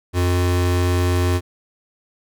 square tone pair together, 89 / 358.9 Hz, F2 / F4, +33 / +47 cents, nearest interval 2 octaves, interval 2414 cents, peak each -17 / -25 dBFS, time 0.13-1.41 s, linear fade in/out 50 ms, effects none

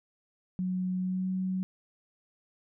sine tone with pitch glide, 184 to 186.78 Hz, F#3 to F#3, -9 to +17 cents, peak -28 dBFS, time 0.59-1.63 s, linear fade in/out 0 ms, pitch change +26 cents, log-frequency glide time 0.99-1.29 s, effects none

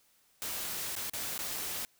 white noise with dropouts, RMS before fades -37 dBFS, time 0.42-1.85 s, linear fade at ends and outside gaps 0 ms, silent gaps 0.953-0.964 / 1.097-1.135 / 1.378-1.39 s, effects white hiss -68 dBFS RMS until 1.99 s

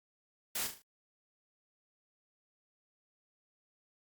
white noise with echo, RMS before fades -36 dBFS, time 0.55-0.67 s, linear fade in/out 5 ms, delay 38 ms, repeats 4, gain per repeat -7 dB, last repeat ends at 0.822 s, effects Opus 48 kbps

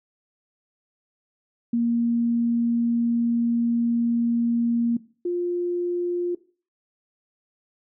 sine tone pair in turn, 234.7 / 351.7 Hz, A#3 / F4, +12 / +12 cents, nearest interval perfect fifth, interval 700 cents, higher second, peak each -19 / -22 dBFS, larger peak first, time 1.73-4.97 / 5.25-6.35 s, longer first, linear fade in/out 5 ms, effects noise-tail reverb RT60 0.4 s tail -18 dB re dry

